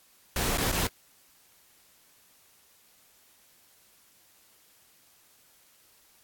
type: noise with dropouts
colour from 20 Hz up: pink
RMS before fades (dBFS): -28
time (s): 0.36-0.87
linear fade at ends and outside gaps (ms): 2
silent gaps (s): 0.575-0.581 / 0.716-0.726
effects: white hiss -61 dBFS RMS until 6.23 s + AAC 64 kbps